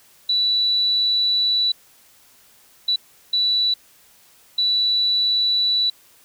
sine tone bursts at uneven times, 3951 Hz, B7, in tune, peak -16 dBFS, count 4, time 0.29-1.72 / 2.88-2.96 / 3.33-3.74 / 4.58-5.9 s, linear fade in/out 5 ms, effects white hiss -53 dBFS RMS until 6.24 s

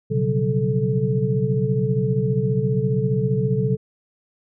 sine tone cluster, 123.4 / 138.3 / 179.1 / 189.6 / 436.1 Hz, B2 / C#3 / F3 / F#3 / A4, -1 / -4 / +44 / +43 / -15 cents, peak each -23 / -22 / -29 / -26 / -24 dBFS, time 0.1-3.77 s, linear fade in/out 20 ms, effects none

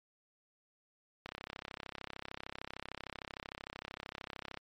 click train, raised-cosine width 0.3 ms, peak -25 dBFS, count 111, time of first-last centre 1.26-4.573 s, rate 33.2 Hz, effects MP3 64 kbps

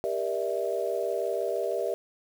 sine chord, E half-diminished seventh, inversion first, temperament just, 395.6 / 474.7 / 593.3 / 659.3 Hz, G4 / Bb4 / D5 / E5, +16 / +31 / +18 / 0 cents, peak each -32 dBFS, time 0.04-1.94 s, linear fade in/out 0 ms, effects 8-bit

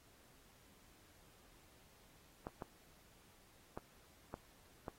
clicks, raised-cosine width 1 ms, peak -29 dBFS, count 5, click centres 2.469 / 2.622 / 3.775 / 4.341 / 4.882 s, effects pink hiss -67 dBFS RMS until 4.98 s + AAC 48 kbps

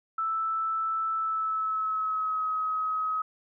sine tone with pitch glide, 1318.5 to 1271.4 Hz, E6 to D#6, 0 to +37 cents, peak -26 dBFS, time 0.18-3.22 s, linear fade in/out 5 ms, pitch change -63 cents, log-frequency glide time 1.15-2.46 s, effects none

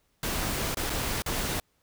pink noise with dropouts, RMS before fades -30 dBFS, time 0.23-1.6 s, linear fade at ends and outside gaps 2 ms, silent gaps 0.746-0.77 / 0.897-0.901 / 1.221-1.261 s, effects pink hiss -71 dBFS RMS until 1.82 s

